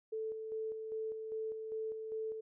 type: tone with tremolo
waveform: sine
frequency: 440 Hz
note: A4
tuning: in tune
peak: -36 dBFS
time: 0.12-2.41 s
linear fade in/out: 10 ms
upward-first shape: square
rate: 2.5 Hz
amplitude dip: 40%
effects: none